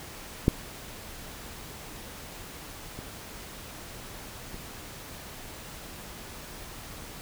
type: clicks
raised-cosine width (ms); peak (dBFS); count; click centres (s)
3; -6 / -25 / -28; 3; 0.481 / 2.99 / 4.544
effects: pink hiss -43 dBFS RMS until 7.21 s